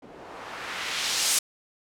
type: noise with low-pass filter sweep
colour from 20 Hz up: blue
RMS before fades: -30 dBFS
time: 0.02-1.39 s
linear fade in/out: 5 ms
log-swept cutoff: 390 to 8600 Hz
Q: 0.94
effects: none